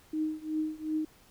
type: tone with tremolo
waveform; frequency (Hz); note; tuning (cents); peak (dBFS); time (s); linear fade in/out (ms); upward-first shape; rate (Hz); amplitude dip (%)
sine; 311.1; D#4; 0; -26; 0.13-1.05; 5; triangle; 2.7; 95
effects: pink hiss -60 dBFS RMS until 1.3 s